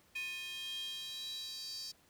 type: tone with high-pass filter sweep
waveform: square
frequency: 355.5 Hz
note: F4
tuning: 31 cents sharp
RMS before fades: -43 dBFS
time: 0.15-1.92 s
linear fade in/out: 10 ms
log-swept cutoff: 2500 to 4900 Hz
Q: 7.6
effects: pink hiss -67 dBFS RMS until 2.09 s + high-pass 60 Hz 12 dB/octave